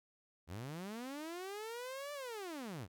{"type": "linear two-way sweep", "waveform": "sawtooth", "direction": "up then down", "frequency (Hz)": [75.4, 590, 75.4], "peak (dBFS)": -39, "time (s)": [0.47, 2.88], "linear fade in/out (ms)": 50, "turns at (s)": 2.13, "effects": []}